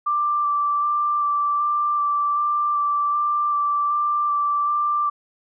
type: tone with vibrato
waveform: sine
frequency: 1174.7 Hz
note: D6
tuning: in tune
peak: -18 dBFS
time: 0.06-5.1 s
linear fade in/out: 10 ms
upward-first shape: square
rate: 1.3 Hz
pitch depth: 10 cents each way
effects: none